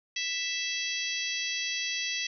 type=harmonic tone; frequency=659.3 Hz; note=E5; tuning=in tune; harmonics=3 / 4 / 5 / 6 / 7 / 8 / 9; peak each=-37 / -35 / -36 / -40 / -39 / -41 / -38 dBFS; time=0.16-2.27 s; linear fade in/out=5 ms; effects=none